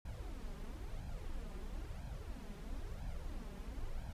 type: noise with flanger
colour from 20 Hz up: brown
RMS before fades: -44 dBFS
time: 0.05-4.13 s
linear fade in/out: 5 ms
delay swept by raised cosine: 1.2 to 5 ms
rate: 1 Hz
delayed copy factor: +0.7
effects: resampled to 32000 Hz